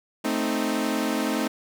sawtooth chord, A diminished, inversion none, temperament equal, 220 / 261.6 / 311.1 Hz, A3 / C4 / Eb4, 0 / 0 / 0 cents, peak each -24 dBFS, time 0.24-1.48 s, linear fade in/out 10 ms, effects none

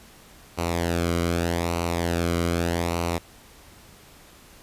sawtooth tone with flanger, 85.3 Hz, F2, 40 cents flat, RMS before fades -25 dBFS, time 0.57-3.19 s, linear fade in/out 20 ms, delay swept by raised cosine 0.58 to 1.15 ms, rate 0.82 Hz, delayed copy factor -0.65, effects pink hiss -50 dBFS RMS until 4.62 s + resampled to 32000 Hz

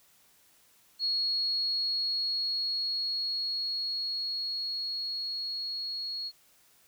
sine tone with level ramp, 4320 Hz, C#8, 45 cents flat, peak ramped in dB -26 to -33 dBFS, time 0.99-6.32 s, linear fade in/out 50 ms, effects white hiss -63 dBFS RMS until 6.87 s

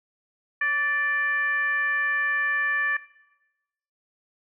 sine tone with frequency modulation, 1760 Hz, A6, in tune, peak -21 dBFS, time 0.61-2.97 s, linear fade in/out 5 ms, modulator 604 Hz, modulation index 0.56, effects noise-tail reverb RT60 1.0 s tail -19 dB re dry

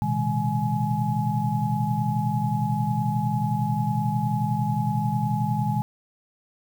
sine tone cluster, 119.1 / 130.2 / 158.2 / 205.2 / 843 Hz, A#2 / C3 / D#3 / G#3 / G#5, +38 / -8 / +29 / -21 / +26 cents, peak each -28 dBFS, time 0.02-5.82 s, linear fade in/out 0 ms, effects 8-bit

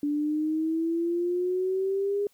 sine exponential sweep, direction up, 289.8 to 410.2 Hz, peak -24 dBFS, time 0.03-2.27 s, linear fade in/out 2 ms, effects white hiss -65 dBFS RMS until 2.33 s

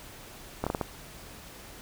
slowing click train, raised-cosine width 1 ms, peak -14 dBFS, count 5, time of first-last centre 0.64-0.812 s, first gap 26 ms, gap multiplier 1.35, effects pink hiss -47 dBFS RMS until 1.81 s

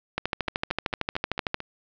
two click trains, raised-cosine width 0.3 ms, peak -18 / -9 dBFS, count 6 / 19, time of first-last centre 0.48-1.604 / 0.18-1.544 s, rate 4.45 / 13.2 Hz, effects low-pass 5000 Hz 12 dB/octave

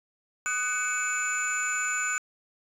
sine tone cluster, 1237 / 1496 / 2253 / 2566 / 7040 Hz, D#6 / F#6 / C#7 / E7 / A8, -10 / +19 / +28 / -47 / 0 cents, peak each -34 / -28 / -35 / -36 / -30 dBFS, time 0.46-2.18 s, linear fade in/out 0 ms, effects tanh soft clip ceiling -20 dBFS

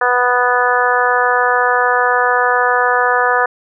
harmonic tone, 246.9 Hz, B3, in tune, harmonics 2 / 3 / 4 / 5 / 6 / 7, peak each -18 / -18 / -18 / -18 / -18 / -18 dBFS, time 0.01-3.46 s, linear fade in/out 5 ms, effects none

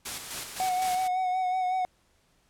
white noise with tremolo, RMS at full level -34 dBFS, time 0.05-1.08 s, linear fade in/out 10 ms, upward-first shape square, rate 3.9 Hz, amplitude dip 45%
triangle tone with vibrato, 740 Hz, F#5, in tune, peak -23 dBFS, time 0.6-1.85 s, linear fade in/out 0 ms, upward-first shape sine, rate 5.4 Hz, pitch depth 29 cents each way
effects pink hiss -67 dBFS RMS until 2.49 s + low-pass 11000 Hz 12 dB/octave

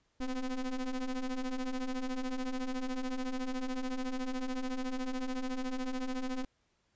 square ring-modulated tone, 127.1 Hz, C3, 50 cents flat, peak -31 dBFS, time 0.2-6.45 s, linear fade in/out 5 ms, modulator 134 Hz, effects pink hiss -75 dBFS RMS until 6.95 s + resampled to 16000 Hz

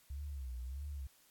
sine tone with vibrato, 66.6 Hz, C2, 31 cents sharp, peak -40 dBFS, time 0.1-1.07 s, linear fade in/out 5 ms, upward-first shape sine, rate 1.6 Hz, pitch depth 160 cents each way, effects white hiss -67 dBFS RMS until 1.3 s + AAC 64 kbps

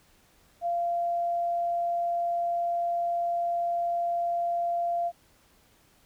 sine tone, 690 Hz, F5, 21 cents flat, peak -25 dBFS, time 0.61-5.12 s, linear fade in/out 50 ms, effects pink hiss -62 dBFS RMS until 6.05 s

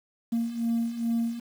sine beating tone pair, 230 / 232.4 Hz, A#3 / A#3, -23 / -5 cents, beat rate 2.4 Hz, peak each -29 / -25 dBFS, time 0.32-1.4 s, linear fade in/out 10 ms, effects tanh soft clip ceiling -21 dBFS + 8-bit

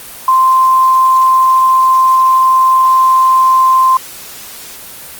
sine tone, 1043 Hz, C6, 6 cents flat, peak -5 dBFS, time 0.28-3.97 s, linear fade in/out 2 ms, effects white hiss -30 dBFS RMS until 5.19 s + Opus 24 kbps

